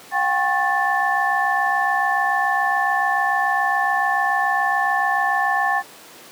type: tone cluster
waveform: sine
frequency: 728 / 795 / 1087 / 1761 Hz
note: F#5 / G5 / C#6 / A6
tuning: -28 / +24 / -34 / +1 cents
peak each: -25 / -21 / -24 / -21 dBFS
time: 0.11-5.83 s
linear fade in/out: 50 ms
effects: pink hiss -42 dBFS RMS until 6.31 s + high-pass 300 Hz 12 dB/octave